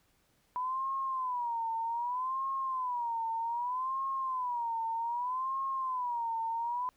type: tone with vibrato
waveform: sine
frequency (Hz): 987.8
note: B5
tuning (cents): 0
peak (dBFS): -31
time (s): 0.56-6.89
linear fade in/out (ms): 0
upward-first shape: sine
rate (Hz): 0.64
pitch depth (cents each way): 150
effects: pink hiss -71 dBFS RMS until 6.96 s

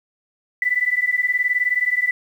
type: beating tone pair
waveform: sine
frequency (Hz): 1975.5 / 1994.5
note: B6 / B6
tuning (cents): 0 / +17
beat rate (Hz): 19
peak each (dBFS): -20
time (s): 0.62-2.11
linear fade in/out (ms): 2
effects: 8-bit

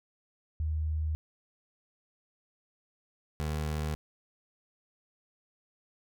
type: tone pair in turn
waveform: sine / 25% pulse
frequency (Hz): 77.78 / 76.36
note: D#2 / D#2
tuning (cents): 0 / -32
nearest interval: unison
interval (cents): 32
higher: first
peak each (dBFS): -28 / -27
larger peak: second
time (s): 0.6-1.15 / 3.4-3.95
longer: neither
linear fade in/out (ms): 0
effects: none

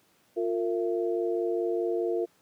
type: tone cluster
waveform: sine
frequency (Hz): 352.3 / 457.1 / 671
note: F4 / A#4 / E5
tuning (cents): +15 / -34 / +31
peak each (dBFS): -28 / -29 / -36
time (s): 0.36-2.26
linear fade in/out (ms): 20
effects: pink hiss -65 dBFS RMS until 2.41 s + high-pass 150 Hz 12 dB/octave

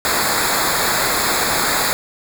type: noise with comb filter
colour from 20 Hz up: pink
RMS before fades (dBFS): -18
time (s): 0.05-1.93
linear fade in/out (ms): 0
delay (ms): 0.34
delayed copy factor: -0.85
effects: none

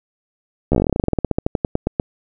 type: slowing click train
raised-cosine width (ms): 2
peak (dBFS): -3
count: 26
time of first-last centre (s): 0.72-1.999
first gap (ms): 13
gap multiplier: 1.1
effects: none

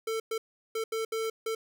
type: tone bursts at uneven times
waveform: square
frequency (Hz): 446.2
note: A4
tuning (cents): +24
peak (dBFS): -30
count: 6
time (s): 0.07-0.2 / 0.31-0.38 / 0.75-0.84 / 0.92-1.05 / 1.12-1.3 / 1.46-1.55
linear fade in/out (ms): 5
effects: none

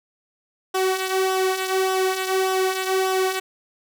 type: tone with flanger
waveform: sawtooth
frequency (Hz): 377.6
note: F#4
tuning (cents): +35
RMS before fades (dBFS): -22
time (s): 0.74-3.4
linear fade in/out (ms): 10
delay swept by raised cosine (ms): 0.44 to 2.84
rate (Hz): 1.7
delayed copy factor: -0.55
effects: none

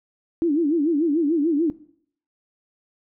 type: tone with vibrato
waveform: sine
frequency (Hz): 310.9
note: D#4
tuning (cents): -1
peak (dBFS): -17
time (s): 0.42-1.7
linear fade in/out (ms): 0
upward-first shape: sine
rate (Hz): 6.8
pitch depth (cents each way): 180
effects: noise-tail reverb RT60 0.6 s tail -19 dB re dry

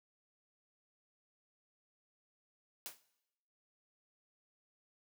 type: noise with exponential decay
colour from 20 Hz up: white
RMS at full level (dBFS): -41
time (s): 2.86-3.02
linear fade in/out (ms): 0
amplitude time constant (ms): 33
effects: noise-tail reverb RT60 0.9 s tail -19 dB re dry + high-pass 200 Hz 12 dB/octave

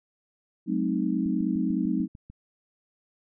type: chord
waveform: sine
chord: F# diminished seventh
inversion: none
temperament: equal with one note detuned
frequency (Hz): 185 / 214.6 / 261.6 / 311.1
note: F#3 / A3 / C4 / Eb4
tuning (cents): 0 / -43 / 0 / 0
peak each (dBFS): -29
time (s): 0.66-2.08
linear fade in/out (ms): 50
type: click train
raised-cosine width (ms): 5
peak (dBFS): -32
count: 8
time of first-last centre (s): 1.26-2.3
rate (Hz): 6.73
effects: none

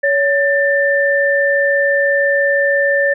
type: tone pair together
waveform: sine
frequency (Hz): 561.6 / 1783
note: C#5 / A6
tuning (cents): +22 / +22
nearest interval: octave + minor sixth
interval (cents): 2000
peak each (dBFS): -14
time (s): 0.03-3.14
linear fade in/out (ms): 10
effects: none

